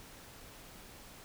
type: silence
effects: pink hiss -53 dBFS RMS until 1.24 s